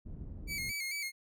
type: low-pass noise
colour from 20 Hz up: pink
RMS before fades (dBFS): -44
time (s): 0.05-0.72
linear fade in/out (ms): 20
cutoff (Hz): 200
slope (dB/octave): 12
type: tone with vibrato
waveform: sawtooth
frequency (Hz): 2217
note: C#7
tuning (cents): 0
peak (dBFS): -32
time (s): 0.47-1.12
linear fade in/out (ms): 50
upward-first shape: square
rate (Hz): 4.5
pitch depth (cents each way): 57
effects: none